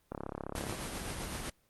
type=click train; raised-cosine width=1 ms; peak=-23 dBFS; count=22; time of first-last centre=0.12-0.725 s; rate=34.7 Hz
type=noise with tremolo; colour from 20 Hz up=pink; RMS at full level=-37 dBFS; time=0.55-1.5 s; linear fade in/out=5 ms; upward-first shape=triangle; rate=7.8 Hz; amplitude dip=40%
effects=pink hiss -71 dBFS RMS until 1.69 s + Opus 24 kbps